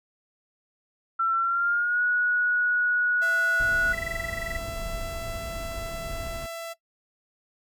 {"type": "tone with pitch glide", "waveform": "sine", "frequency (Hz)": [1347, 1460.5], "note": ["E6", "F#6"], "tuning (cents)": [37, -23], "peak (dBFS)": -21, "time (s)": [1.19, 3.93], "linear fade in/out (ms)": 10, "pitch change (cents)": 140, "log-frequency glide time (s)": [1.37, 2.02]}
{"type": "tone", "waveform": "sawtooth", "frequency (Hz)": 667, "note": "E5", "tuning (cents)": 20, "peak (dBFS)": -30, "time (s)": [3.21, 6.74], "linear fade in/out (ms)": 20}
{"type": "noise", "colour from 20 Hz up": "brown", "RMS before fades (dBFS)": -36, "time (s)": [3.6, 6.46], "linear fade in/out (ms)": 0}
{"type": "tone bursts", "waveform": "sine", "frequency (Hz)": 1975.5, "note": "B6", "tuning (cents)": 0, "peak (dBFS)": -28, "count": 15, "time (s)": [3.93, 4.566], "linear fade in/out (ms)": 5, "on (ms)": 20, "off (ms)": 24}
{"effects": ["noise-tail reverb RT60 0.1 s tail -17 dB re dry"]}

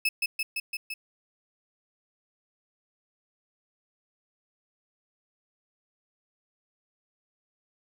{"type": "tone with echo", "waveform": "35% pulse", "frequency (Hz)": 2603, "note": "E7", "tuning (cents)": -22, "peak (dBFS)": -21, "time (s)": [0.05, 0.09], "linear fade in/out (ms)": 5, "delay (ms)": 170, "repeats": 5, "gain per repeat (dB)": -2, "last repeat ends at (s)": 0.94, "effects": []}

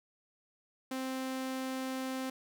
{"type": "tone", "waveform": "sawtooth", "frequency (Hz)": 261.6, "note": "C4", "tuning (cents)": 0, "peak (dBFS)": -31, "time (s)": [0.91, 2.3], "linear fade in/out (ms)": 5, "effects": []}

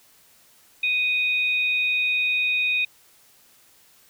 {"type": "tone pair together", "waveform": "sine", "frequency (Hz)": [2489, 3729], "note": ["D#7", "A#7"], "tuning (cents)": [0, 0], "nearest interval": "perfect fifth", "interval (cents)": 700, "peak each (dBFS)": [-20, -29], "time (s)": [0.83, 2.85], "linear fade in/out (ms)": 5, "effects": ["white hiss -56 dBFS RMS until 4.09 s"]}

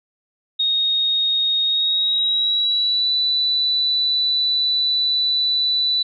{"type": "tone with pitch glide", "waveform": "sine", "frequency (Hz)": [3729, 3974], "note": ["A#7", "B7"], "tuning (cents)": [0, 10], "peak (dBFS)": -16, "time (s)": [0.59, 6.03], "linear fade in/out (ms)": 10, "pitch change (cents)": 110, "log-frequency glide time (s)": [1.64, 3.11], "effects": []}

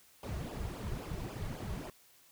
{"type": "noise with flanger", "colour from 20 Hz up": "brown", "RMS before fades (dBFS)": -40, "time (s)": [0.23, 1.9], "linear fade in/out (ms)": 2, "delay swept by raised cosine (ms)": [0.49, 3.99], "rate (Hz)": 3.7, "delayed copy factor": -0.9, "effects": ["white hiss -63 dBFS RMS until 2.31 s"]}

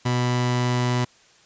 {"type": "tone pair together", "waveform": "sawtooth", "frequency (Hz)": [123.47, 493.9], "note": ["B2", "B4"], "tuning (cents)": [0, 0], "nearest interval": "2 octaves", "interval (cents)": 2400, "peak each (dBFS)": [-16, -25], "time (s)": [0.05, 1.05], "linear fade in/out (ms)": 10, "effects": ["white hiss -55 dBFS RMS until 1.45 s", "resampled to 16000 Hz"]}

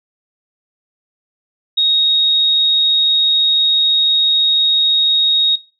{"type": "tone", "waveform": "sine", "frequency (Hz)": 3754, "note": "A#7", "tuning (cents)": 11, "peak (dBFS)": -10, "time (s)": [1.77, 5.56], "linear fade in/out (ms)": 10, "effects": ["noise-tail reverb RT60 0.3 s tail -18 dB re dry"]}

